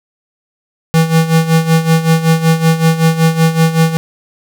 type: tone with tremolo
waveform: square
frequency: 162.5 Hz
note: E3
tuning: 24 cents flat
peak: -6 dBFS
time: 0.94-3.97 s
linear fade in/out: 0 ms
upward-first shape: sine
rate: 5.3 Hz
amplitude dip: 75%
effects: none